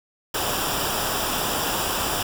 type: noise with comb filter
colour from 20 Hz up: pink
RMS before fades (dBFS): -25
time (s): 0.34-2.23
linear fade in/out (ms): 5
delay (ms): 0.47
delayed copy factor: -0.65
effects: none